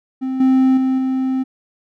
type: tone with level steps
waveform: triangle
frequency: 261.6 Hz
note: C4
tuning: in tune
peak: -17 / -8 / -12 / -14 dBFS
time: 0.21-1.44 s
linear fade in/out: 20 ms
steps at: 0.4 / 0.77 / 0.98 s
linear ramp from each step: 5 ms
effects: none